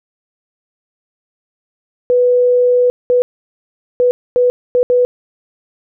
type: tone bursts at uneven times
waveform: sine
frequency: 493.7 Hz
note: B4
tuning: 1 cent flat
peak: -8 dBFS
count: 6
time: 2.1-2.9 / 3.1-3.22 / 4-4.11 / 4.36-4.5 / 4.75-4.83 / 4.9-5.05 s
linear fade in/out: 0 ms
effects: none